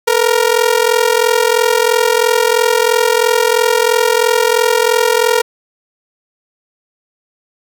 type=ring-modulated tone; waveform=sawtooth; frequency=468.1 Hz; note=A#4; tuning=7 cents sharp; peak=-3 dBFS; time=0.07-5.42 s; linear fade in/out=10 ms; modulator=21.5 Hz; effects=none